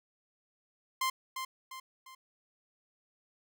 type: tone with echo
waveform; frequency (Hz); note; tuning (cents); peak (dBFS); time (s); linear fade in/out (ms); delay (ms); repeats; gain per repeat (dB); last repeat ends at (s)
sawtooth; 1046.5; C6; 0; -25; 1.01-1.1; 5; 350; 3; -7; 2.15
effects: none